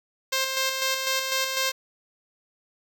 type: tone with tremolo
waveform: 5% pulse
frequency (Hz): 528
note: C5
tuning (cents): +16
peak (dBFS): -11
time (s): 0.32-1.72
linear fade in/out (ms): 10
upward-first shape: square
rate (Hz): 4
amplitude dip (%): 40
effects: none